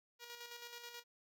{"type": "tone with tremolo", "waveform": "5% pulse", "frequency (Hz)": 476.9, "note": "A#4", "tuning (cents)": 39, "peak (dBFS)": -36, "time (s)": [0.19, 1.04], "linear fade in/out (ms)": 50, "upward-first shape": "square", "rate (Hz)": 9.3, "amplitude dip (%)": 45, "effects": []}